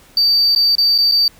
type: tone with dropouts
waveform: triangle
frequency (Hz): 4625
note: D8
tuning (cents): -27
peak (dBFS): -8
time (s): 0.17-1.28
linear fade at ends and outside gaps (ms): 2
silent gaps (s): 0.55-0.56 / 0.753-0.782 / 0.98-0.985 / 1.114-1.12
effects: tanh soft clip ceiling -6 dBFS + pink hiss -47 dBFS RMS until 1.39 s